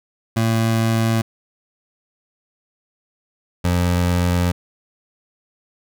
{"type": "tone pair in turn", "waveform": "25% pulse", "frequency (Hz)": [113.1, 88.35], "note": ["A2", "F2"], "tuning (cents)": [48, 21], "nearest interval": "major third", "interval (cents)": 427, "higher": "first", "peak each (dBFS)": [-12, -12], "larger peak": "neither", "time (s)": [[0.36, 1.22], [3.64, 4.52]], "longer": "second", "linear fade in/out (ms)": 10, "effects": []}